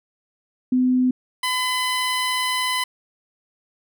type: tone pair in turn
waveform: sine / 15% pulse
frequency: 253.4 / 1010.4 Hz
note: B3 / B5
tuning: +45 / +39 cents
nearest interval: 2 octaves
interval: 2394 cents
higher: second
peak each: -15 / -14 dBFS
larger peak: second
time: 0.72-1.11 / 1.43-2.84 s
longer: second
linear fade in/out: 5 ms
effects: none